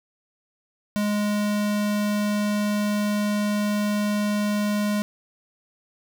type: tone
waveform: square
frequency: 207.7 Hz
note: G#3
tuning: in tune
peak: -22 dBFS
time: 0.96-5.02 s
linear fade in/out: 0 ms
effects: none